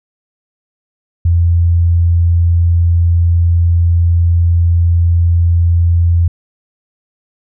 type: tone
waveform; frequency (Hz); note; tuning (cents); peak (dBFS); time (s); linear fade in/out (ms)
sine; 85.3; F2; -40; -7; 1.25-6.28; 5
effects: none